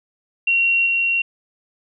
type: tone with level steps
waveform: sine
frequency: 2743 Hz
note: F7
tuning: 32 cents flat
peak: -14 / -16 dBFS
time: 0.47-1.22 s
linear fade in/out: 5 ms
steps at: 0.86 s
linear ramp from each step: 5 ms
effects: none